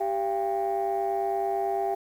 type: tone cluster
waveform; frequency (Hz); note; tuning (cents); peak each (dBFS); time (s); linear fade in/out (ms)
sine; 391.8 / 686 / 795; G4 / F5 / G5; -1 / -31 / +24; -28; 0-1.95; 10
effects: tanh soft clip ceiling -19 dBFS + 9-bit